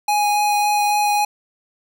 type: tone with vibrato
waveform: square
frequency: 830 Hz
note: G#5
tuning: 1 cent flat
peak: -16 dBFS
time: 0.08-1.25 s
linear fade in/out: 5 ms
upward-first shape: sine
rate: 3.6 Hz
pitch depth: 8 cents each way
effects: none